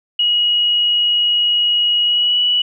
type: tone with pitch glide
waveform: sine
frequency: 2900 to 2944 Hz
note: F#7 to F#7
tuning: -35 to -9 cents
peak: -12 dBFS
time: 0.19-2.62 s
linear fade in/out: 5 ms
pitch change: +26 cents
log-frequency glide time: 2.04-2.4 s
effects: none